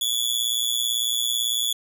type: tone with amplitude modulation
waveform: sawtooth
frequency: 3418 Hz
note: G#7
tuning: 49 cents sharp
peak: -15 dBFS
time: 0.01-1.73 s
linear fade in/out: 5 ms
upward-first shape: sine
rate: 118 Hz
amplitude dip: 85%
effects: none